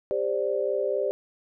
sine chord, G suspended fourth, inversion none, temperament equal with one note detuned, 398.4 / 523.3 / 587.3 Hz, G4 / C5 / D5, +28 / 0 / 0 cents, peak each -28 dBFS, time 0.11-1.11 s, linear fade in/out 0 ms, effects none

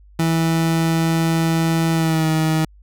30% pulse tone with pitch glide, 163.8 to 158.22 Hz, E3 to D#3, -11 to +29 cents, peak -13 dBFS, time 0.19-2.65 s, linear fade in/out 5 ms, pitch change -60 cents, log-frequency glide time 1.93-2.28 s, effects added 50 Hz sine -44 dBFS peak until 2.82 s

